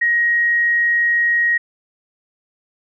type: tone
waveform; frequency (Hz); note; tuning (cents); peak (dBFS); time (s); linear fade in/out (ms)
sine; 1886; A#6; +20; -13; 0.01-1.58; 10
effects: none